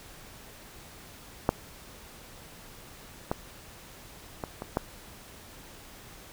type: clicks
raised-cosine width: 1 ms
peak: -7 / -13 / -18 / -21 / -11 dBFS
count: 5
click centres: 1.491 / 3.315 / 4.438 / 4.621 / 4.771 s
effects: pink hiss -49 dBFS RMS until 6.32 s